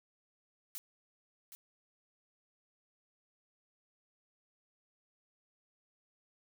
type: noise with echo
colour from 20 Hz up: blue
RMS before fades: -43 dBFS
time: 0.75-0.78 s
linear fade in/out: 0 ms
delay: 770 ms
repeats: 1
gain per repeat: -8 dB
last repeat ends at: 1.55 s
effects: none

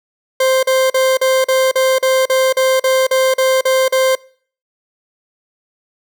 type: tone bursts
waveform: 40% pulse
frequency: 523.3 Hz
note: C5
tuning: in tune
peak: -10 dBFS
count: 14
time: 0.4-4.153 s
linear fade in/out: 5 ms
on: 230 ms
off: 41 ms
effects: noise-tail reverb RT60 0.5 s tail -24 dB re dry

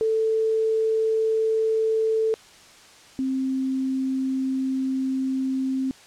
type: tone pair in turn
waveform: sine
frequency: 442.4 / 263.8 Hz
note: A4 / C4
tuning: +9 / +14 cents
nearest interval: major sixth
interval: 895 cents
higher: first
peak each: -19 / -22 dBFS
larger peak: first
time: 0.01-2.34 / 3.19-5.91 s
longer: second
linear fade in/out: 0 ms
effects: white hiss -49 dBFS RMS until 6.06 s + low-pass 7000 Hz 12 dB/octave

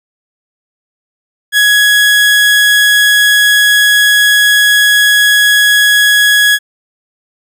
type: tone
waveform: 30% pulse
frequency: 1672 Hz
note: G#6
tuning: 11 cents sharp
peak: -3 dBFS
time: 1.52-6.59 s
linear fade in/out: 50 ms
effects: none

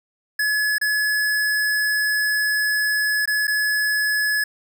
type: tone with dropouts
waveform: square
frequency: 1702 Hz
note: G#6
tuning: 42 cents sharp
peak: -19 dBFS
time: 0.39-4.44 s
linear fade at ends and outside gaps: 5 ms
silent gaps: 0.783-0.813 / 3.257-3.275 / 3.471-3.478 s
effects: none

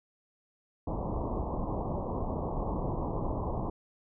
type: low-pass noise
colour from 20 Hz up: pink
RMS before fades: -33 dBFS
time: 0.87-3.7 s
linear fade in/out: 5 ms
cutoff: 1100 Hz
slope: 96 dB/octave
effects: none

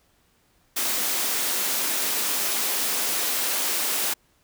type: high-pass noise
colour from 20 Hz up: white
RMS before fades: -25 dBFS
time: 0.76-4.14 s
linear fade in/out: 10 ms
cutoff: 210 Hz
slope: 24 dB/octave
effects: pink hiss -64 dBFS RMS until 4.43 s

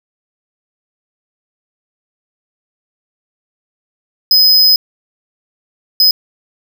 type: tone bursts at uneven times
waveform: square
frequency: 5040 Hz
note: D#8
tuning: 21 cents sharp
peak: -6 dBFS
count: 2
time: 4.31-4.76 / 6-6.11 s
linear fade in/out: 2 ms
effects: none

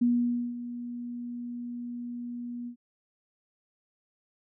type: tone with ADSR envelope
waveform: sine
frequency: 241 Hz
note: B3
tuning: 42 cents flat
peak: -20 dBFS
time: 0.01-2.76 s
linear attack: 11 ms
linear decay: 520 ms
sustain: -14 dB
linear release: 88 ms
effects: none

